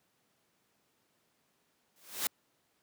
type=noise with exponential growth; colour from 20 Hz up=white; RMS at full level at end=-29 dBFS; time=1.96-2.27 s; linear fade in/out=1 ms; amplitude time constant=67 ms; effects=pink hiss -74 dBFS RMS until 2.82 s + high-pass 150 Hz 12 dB/octave